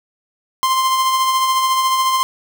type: tone with tremolo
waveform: 45% pulse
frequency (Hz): 1046.5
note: C6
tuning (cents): 0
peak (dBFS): -12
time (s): 0.63-2.23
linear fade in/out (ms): 0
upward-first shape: triangle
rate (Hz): 14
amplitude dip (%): 40
effects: none